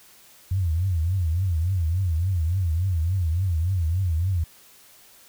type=tone with vibrato; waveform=sine; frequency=87.31 Hz; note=F2; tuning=in tune; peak=-20 dBFS; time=0.51-4.44 s; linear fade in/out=5 ms; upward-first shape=triangle; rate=3.5 Hz; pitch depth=220 cents each way; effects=white hiss -52 dBFS RMS until 5.28 s